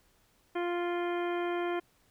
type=harmonic tone; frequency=349.2 Hz; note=F4; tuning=in tune; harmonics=1 / 2 / 3 / 4 / 5 / 6 / 7 / 9; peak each=-31 / -37 / -41 / -43 / -45 / -47 / -48 / -50 dBFS; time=0.55-1.8 s; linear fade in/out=10 ms; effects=pink hiss -68 dBFS RMS until 2.1 s